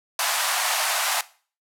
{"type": "band-pass noise", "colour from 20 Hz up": "pink", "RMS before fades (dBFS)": -24, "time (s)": [0.19, 1.21], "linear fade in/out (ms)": 2, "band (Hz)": [660, 14000], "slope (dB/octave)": 48, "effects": ["noise-tail reverb RT60 0.4 s tail -18 dB re dry"]}